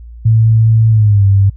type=tone with pitch glide; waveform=sine; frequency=111.9 to 98.55 Hz; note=A2 to G2; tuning=+30 to +10 cents; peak=-5 dBFS; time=0.25-1.5 s; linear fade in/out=10 ms; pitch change=-220 cents; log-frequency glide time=0.9-1.25 s; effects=added 58 Hz sine -29 dBFS peak until 1.56 s